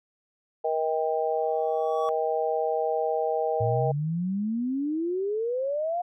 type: harmonic tone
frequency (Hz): 158.1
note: D#3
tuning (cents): +28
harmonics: 3 / 4 / 5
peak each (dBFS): -27 / -28 / -29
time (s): 0.64-3.92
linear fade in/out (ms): 10
type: tone with exponential growth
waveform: triangle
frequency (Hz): 1133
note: C#6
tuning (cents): +37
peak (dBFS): -26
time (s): 1.3-2.09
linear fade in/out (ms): 0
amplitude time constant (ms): 170
type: exponential sweep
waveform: sine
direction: up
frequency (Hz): 109.6 to 721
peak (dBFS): -25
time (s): 3.6-6.02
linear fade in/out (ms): 10
effects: none